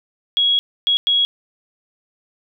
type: tone bursts at uneven times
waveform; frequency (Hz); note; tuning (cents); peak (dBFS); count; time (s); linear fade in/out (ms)
sine; 3322; G#7; 0; -13; 3; 0.37-0.59 / 0.87-0.97 / 1.07-1.25; 0
effects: none